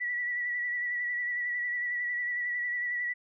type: tone with vibrato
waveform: sine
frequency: 1948 Hz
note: B6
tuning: 24 cents flat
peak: -29 dBFS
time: 0-3.14 s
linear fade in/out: 20 ms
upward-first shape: sine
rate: 11 Hz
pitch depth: 28 cents each way
effects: none